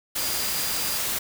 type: tone in noise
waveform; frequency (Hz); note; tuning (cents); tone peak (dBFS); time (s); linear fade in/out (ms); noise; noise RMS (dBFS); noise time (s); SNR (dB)
sine; 4826; D8; +46; -33; 0.18-0.98; 10; white; -27; 0.15-1.19; -9
effects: none